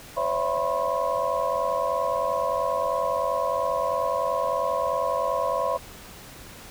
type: tone cluster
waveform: sine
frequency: 521 / 571 / 666 / 992 / 1075 Hz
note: C5 / D5 / E5 / B5 / C6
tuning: -7 / -49 / +18 / +7 / +47 cents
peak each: -29 dBFS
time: 0.16-5.78 s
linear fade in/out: 20 ms
effects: pink hiss -44 dBFS RMS until 6.7 s